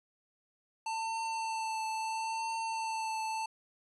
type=tone with vibrato; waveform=square; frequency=892 Hz; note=A5; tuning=23 cents sharp; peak=-34 dBFS; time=0.86-3.46 s; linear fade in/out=5 ms; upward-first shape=triangle; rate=0.74 Hz; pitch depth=22 cents each way; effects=resampled to 24000 Hz